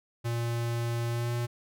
square tone with pitch glide, 117.6 to 119.52 Hz, A#2 to A#2, +16 to +44 cents, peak -29 dBFS, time 0.24-1.47 s, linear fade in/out 20 ms, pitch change +28 cents, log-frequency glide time 1.09-1.33 s, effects none

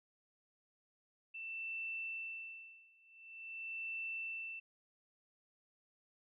sine tone with tremolo, 2671 Hz, E7, 22 cents sharp, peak -39 dBFS, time 1.34-4.6 s, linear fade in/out 10 ms, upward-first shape sine, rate 0.46 Hz, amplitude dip 95%, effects none

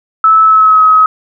sine tone with pitch glide, 1306 to 1273.2 Hz, E6 to D#6, -17 to +39 cents, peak -3 dBFS, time 0.24-1.06 s, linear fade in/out 2 ms, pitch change -44 cents, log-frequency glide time 0.44-0.82 s, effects none

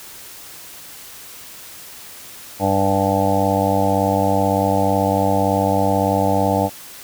harmonic tone with a mistuned harmonic, 98 Hz, G2, in tune, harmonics 1 / 2 / 3 / 5 / 6 / 7 / 8 / 9, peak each -23 / -23 / -23 / -23 / -23 / -23 / -23 / -23 dBFS, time 2.59-6.7 s, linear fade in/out 50 ms, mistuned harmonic 9, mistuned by -29 cents, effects white hiss -38 dBFS RMS until 7.03 s

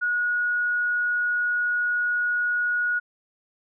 sine tone, 1453 Hz, F#6, 32 cents flat, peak -21 dBFS, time 0.01-3 s, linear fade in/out 20 ms, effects none

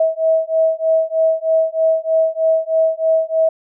sine beating tone pair, 643 / 646.2 Hz, E5 / E5, -43 / -35 cents, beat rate 3.2 Hz, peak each -16 dBFS, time 0-3.49 s, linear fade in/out 5 ms, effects none

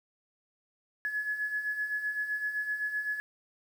sine beating tone pair, 1694 / 1701.8 Hz, G#6 / G#6, +34 / +42 cents, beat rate 7.8 Hz, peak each -38 / -31 dBFS, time 1.05-3.2 s, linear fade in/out 0 ms, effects 9-bit

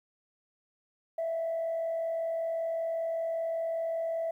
sine tone with frequency modulation, 659.3 Hz, E5, in tune, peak -28 dBFS, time 1.18-4.31 s, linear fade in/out 5 ms, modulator 45.2 Hz, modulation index 0.29, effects tanh soft clip ceiling -26 dBFS + 11-bit

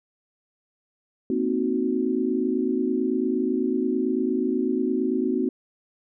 sine chord, C half-diminished seventh, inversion third, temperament equal, 233.1 / 261.6 / 311.1 / 370 Hz, Bb3 / C4 / Eb4 / Gb4, 0 / 0 / 0 / 0 cents, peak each -28 / -25 / -29 / -26 dBFS, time 1.3-5.49 s, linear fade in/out 2 ms, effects none

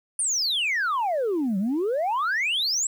sine exponential two-way sweep, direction down then up, 9570 to 183.5 to 7920 Hz, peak -20 dBFS, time 0.19-2.87 s, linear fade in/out 2 ms, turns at 1.58 s, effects tanh soft clip ceiling -20 dBFS + 9-bit

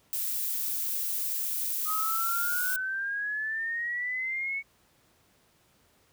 violet noise, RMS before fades -31 dBFS, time 0.13-2.76 s, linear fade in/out 0 ms
sine exponential sweep, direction up, 1244.5 to 2228 Hz, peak -29 dBFS, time 1.85-4.63 s, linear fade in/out 50 ms
effects pink hiss -65 dBFS RMS until 6.12 s + high-pass 60 Hz 12 dB/octave

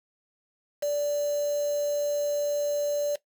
sine tone with quantisation, 583 Hz, D5, 13 cents flat, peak -24 dBFS, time 0.82-3.16 s, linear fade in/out 10 ms, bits 6, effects noise-tail reverb RT60 0.1 s tail -17 dB re dry

